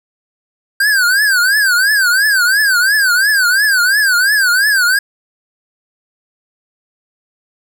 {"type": "tone with vibrato", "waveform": "square", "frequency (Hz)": 1565, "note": "G6", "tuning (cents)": -3, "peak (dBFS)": -10, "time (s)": [0.8, 4.99], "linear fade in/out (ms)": 5, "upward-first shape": "triangle", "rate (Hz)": 2.9, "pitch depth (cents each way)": 200, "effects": []}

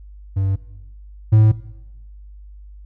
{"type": "tone pair in turn", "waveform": "triangle", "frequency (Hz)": [96.8, 108.65], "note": ["G2", "A2"], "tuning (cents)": [-21, -21], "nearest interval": "major second", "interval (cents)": 200, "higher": "second", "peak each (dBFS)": [-14, -6], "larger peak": "second", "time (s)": [[0.36, 0.56], [1.32, 1.52]], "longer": "neither", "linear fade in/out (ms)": 10, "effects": ["noise-tail reverb RT60 1.0 s tail -18 dB re dry", "added 50 Hz sine -37 dBFS peak until 2.85 s"]}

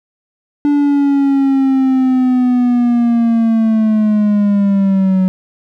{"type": "linear sweep", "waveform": "triangle", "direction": "down", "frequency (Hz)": [291, 185.6], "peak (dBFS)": -7, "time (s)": [0.65, 5.28], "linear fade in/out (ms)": 0, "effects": []}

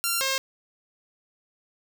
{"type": "tone pair in turn", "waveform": "5% pulse", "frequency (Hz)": [1378, 534.4], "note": ["F6", "C5"], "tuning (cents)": [-24, 36], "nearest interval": "octave + major third", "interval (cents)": 1640, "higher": "first", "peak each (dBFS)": -12, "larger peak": "neither", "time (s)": [[0.04, 0.21], [0.21, 0.38]], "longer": "neither", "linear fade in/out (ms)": 0, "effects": []}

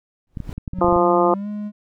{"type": "noise with exponential growth", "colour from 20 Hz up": "brown", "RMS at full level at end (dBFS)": -29, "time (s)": [0.27, 0.53], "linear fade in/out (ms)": 1, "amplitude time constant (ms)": 56}
{"type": "clicks", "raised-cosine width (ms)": 5, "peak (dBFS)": -16, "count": 11, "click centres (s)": [0.372, 0.403, 0.493, 0.58, 0.678, 0.735, 0.787, 0.845, 0.884, 0.926, 0.962]}
{"type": "tone with pitch glide", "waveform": "triangle", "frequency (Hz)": [184.7, 208.5], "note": ["F#3", "G#3"], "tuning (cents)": [-3, 7], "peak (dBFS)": -23, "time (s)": [0.73, 1.72], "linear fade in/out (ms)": 50, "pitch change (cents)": 210, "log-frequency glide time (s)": [1.24, 1.48]}
{"type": "harmonic tone", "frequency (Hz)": 174.5, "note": "F3", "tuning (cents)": -1, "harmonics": [2, 3, 4, 5, 6, 7], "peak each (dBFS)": [-18, -20, -21, -22, -23, -23], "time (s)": [0.81, 1.34], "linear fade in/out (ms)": 2}
{"effects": []}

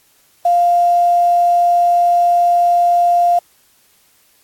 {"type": "tone with quantisation", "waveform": "sine", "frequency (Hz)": 698.5, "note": "F5", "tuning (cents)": 0, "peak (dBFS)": -9, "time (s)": [0.45, 3.39], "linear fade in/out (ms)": 5, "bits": 6, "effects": ["white hiss -54 dBFS RMS until 4.43 s", "AAC 64 kbps"]}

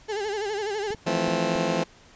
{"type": "tone with vibrato", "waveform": "35% pulse", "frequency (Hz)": 415.3, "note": "G#4", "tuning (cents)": 0, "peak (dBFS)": -25, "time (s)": [0.08, 0.95], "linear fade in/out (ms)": 20, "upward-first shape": "sine", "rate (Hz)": 12, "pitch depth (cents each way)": 100}
{"type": "clicks", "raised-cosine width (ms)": 3, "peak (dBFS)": -26, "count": 4, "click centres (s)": [0.906, 0.947, 1.281, 1.557]}
{"type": "chord", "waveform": "15% pulse", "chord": "F major seventh", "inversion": "third", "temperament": "just", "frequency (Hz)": [163.7, 174.61, 218.3, 261.9], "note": ["E3", "F3", "A3", "C4"], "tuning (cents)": [-12, 0, -13, 2], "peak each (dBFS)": [-23, -22, -23, -24], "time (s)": [1.06, 1.84], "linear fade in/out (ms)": 10}
{"effects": ["pink hiss -53 dBFS RMS until 2.15 s", "resampled to 16000 Hz"]}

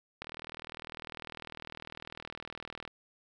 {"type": "click train", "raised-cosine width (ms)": 0.3, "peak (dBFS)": -25, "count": 107, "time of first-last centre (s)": [0.22, 2.877], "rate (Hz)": 39.9, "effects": []}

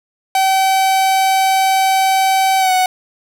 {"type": "tone with pitch glide", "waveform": "45% pulse", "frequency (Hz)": [767, 742.6], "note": ["G5", "F#5"], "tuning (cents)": [-38, 6], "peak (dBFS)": -11, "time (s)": [0.35, 2.86], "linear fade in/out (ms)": 2, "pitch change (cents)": -56, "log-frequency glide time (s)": [2.59, 2.72], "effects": []}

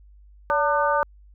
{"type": "harmonic tone with a mistuned harmonic", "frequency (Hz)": 300.5, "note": "D4", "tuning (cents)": 40, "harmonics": [2, 3, 4, 5], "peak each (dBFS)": [-23, -23, -24, -27], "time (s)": [0.5, 1.03], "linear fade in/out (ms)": 0, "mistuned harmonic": 2, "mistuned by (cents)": -81, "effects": ["added 50 Hz sine -47 dBFS peak until 1.34 s"]}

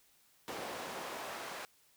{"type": "noise with high-pass filter sweep", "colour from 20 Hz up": "brown", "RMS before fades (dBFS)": -43, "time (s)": [0.48, 1.65], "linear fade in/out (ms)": 0, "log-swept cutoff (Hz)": [480, 800], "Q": 0.83, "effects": ["white hiss -68 dBFS RMS until 1.96 s"]}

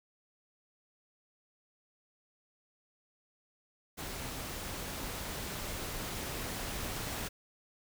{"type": "noise with level ramp", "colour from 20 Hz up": "pink", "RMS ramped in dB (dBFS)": [-41, -38], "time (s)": [3.97, 7.29], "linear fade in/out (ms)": 20, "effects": []}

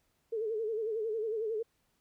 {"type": "tone with vibrato", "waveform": "sine", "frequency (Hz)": 440, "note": "A4", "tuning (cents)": 0, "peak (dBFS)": -31, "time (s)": [0.32, 1.63], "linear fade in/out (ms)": 10, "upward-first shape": "sine", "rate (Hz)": 11, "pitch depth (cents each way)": 85, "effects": ["pink hiss -75 dBFS RMS until 2 s"]}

